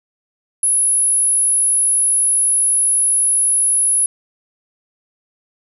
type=tone; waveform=sine; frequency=10548 Hz; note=E9; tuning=in tune; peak=-12 dBFS; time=0.63-4.06 s; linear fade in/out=2 ms; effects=none